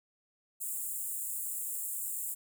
pink high-pass noise, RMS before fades -37 dBFS, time 0.6-2.35 s, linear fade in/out 20 ms, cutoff 7300 Hz, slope 96 dB/octave, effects none

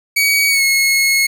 sawtooth tone with pitch glide, 2259 to 2175 Hz, C#7 to C#7, +32 to -33 cents, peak -8 dBFS, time 0.16-1.27 s, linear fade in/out 10 ms, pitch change -65 cents, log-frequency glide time 0.49-0.63 s, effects none

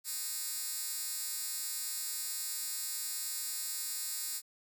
10% pulse tone with high-pass filter, 309.3 Hz, D#4, 10 cents flat, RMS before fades -38 dBFS, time 0.04-4.42 s, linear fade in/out 50 ms, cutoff 7500 Hz, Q 0.88, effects none

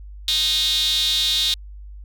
sawtooth tone with high-pass filter, 309.5 Hz, D#4, 9 cents flat, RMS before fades -20 dBFS, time 0.28-1.54 s, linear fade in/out 2 ms, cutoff 3700 Hz, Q 8.8, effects added 50 Hz sine -35 dBFS peak until 2.04 s

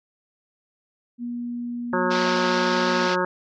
sine tone, 240.2 Hz, B3, 48 cents flat, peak -27 dBFS, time 1.18-3.1 s, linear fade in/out 50 ms
harmonic tone, 181.8 Hz, F#3, 30 cents flat, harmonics 1 / 2 / 3 / 5 / 6 / 7 / 8 / 9, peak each -30 / -26 / -27 / -27 / -31 / -30 / -31 / -30 dBFS, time 1.93-3.25 s, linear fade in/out 2 ms
white band-pass noise, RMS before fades -30 dBFS, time 2.1-3.16 s, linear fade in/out 20 ms, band 360 to 5400 Hz, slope 48 dB/octave
effects none

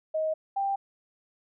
sine tone pair in turn, 629 / 789.2 Hz, D#5 / G5, +19 / +11 cents, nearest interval major third, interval 392 cents, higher second, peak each -25 dBFS, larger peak neither, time 0.14-0.34 / 0.56-0.76 s, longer neither, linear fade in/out 10 ms, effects none

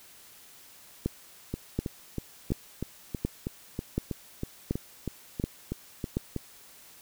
two click trains, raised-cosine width 3 ms, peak -18 / -14 dBFS, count 16 / 8, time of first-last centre 1.54-6.363 / 1.06-6.169 s, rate 3.11 / 1.37 Hz, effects white hiss -53 dBFS RMS until 7.01 s

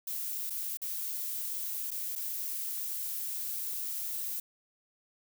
violet noise with dropouts, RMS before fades -36 dBFS, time 0.07-4.4 s, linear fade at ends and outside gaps 5 ms, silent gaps 0.498-0.504 / 0.772-0.817 / 1.907-1.914 / 2.154-2.159 s, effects none

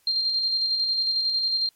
sine tone with tremolo, 4186 Hz, C8, in tune, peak -20 dBFS, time 0.07-1.69 s, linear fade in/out 2 ms, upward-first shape square, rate 11 Hz, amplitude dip 30%, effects white hiss -64 dBFS RMS until 1.75 s + MP3 64 kbps

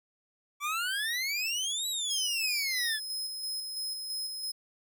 25% pulse exponential two-way sweep, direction up then down, 1139 to 3951 to 1685 Hz, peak -26 dBFS, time 0.6-3 s, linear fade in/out 50 ms, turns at 1.88 s
sawtooth tone with tremolo, 5120 Hz, D#8, 49 cents sharp, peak -30 dBFS, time 2.1-4.52 s, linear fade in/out 10 ms, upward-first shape square, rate 3 Hz, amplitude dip 35%
effects none

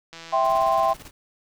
click train, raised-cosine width 0.2 ms, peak -23 dBFS, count 133, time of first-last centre 0.13-0.93 s, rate 165 Hz
sine chord, C major, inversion first, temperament equal, 659.3 / 784 / 1046.5 Hz, E5 / G5 / C6, 0 / 0 / 0 cents, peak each -22 dBFS, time 0.32-0.94 s, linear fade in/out 20 ms
pink noise with tremolo, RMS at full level -41 dBFS, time 0.44-1.11 s, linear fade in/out 10 ms, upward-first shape square, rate 18 Hz, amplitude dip 65%
effects none

